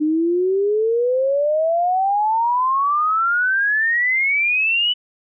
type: exponential sweep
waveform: sine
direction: up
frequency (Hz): 299.6 to 2993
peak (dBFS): -15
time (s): 0-4.94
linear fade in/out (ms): 20
effects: none